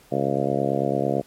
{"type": "harmonic tone", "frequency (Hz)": 69, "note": "C#2", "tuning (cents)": -7, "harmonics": [2, 3, 4, 5, 6, 7, 8, 9, 10], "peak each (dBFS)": [-29, -29, -29, -29, -29, -29, -29, -29, -29], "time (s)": [0.11, 1.22], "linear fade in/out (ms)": 20, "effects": ["pink hiss -54 dBFS RMS until 1.26 s", "MP3 64 kbps"]}